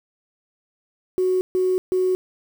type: tone bursts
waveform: sine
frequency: 370 Hz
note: F#4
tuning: in tune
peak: -16 dBFS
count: 3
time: 1.18-2.15 s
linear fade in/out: 0 ms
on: 230 ms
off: 140 ms
effects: tanh soft clip ceiling -12 dBFS + 7-bit